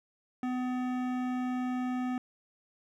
sine tone with hard clipping, 251.7 Hz, B3, 33 cents sharp, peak -32 dBFS, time 0.43-2.18 s, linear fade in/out 2 ms, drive 15 dB, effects none

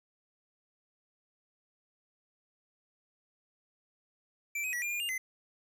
square tone with pitch steps, 2338 / 2522 / 1934 / 2402 / 2417 / 2809 / 2047 Hz, D7 / D#7 / B6 / D7 / D7 / F7 / C7, -8 / +23 / -37 / +38 / +49 / +9 / -38 cents, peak -33 dBFS, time 4.55-5.18 s, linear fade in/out 5 ms, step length 90 ms, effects none

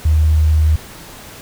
sine tone, 77.6 Hz, D#2, 4 cents flat, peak -9 dBFS, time 0.05-0.76 s, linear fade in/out 5 ms, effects pink hiss -36 dBFS RMS until 1.41 s

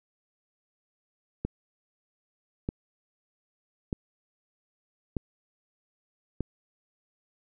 click train, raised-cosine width 3 ms, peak -16 dBFS, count 5, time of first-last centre 1.45-6.407 s, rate 0.807 Hz, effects none

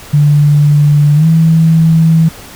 sine tone with pitch glide, 146.83 to 161.98 Hz, D3 to E3, 0 to -30 cents, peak -4 dBFS, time 0.13-2.29 s, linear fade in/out 10 ms, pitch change +170 cents, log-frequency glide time 1.15-1.26 s, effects pink hiss -32 dBFS RMS until 2.55 s

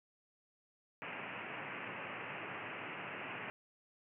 white band-pass noise, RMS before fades -45 dBFS, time 1.02-3.5 s, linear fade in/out 0 ms, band 100 to 2800 Hz, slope 96 dB/octave, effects none

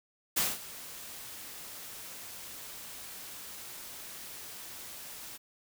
white noise with ADSR envelope, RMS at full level -27 dBFS, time 0.36-5.38 s, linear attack 14 ms, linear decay 200 ms, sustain -18 dB, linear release 21 ms, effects none

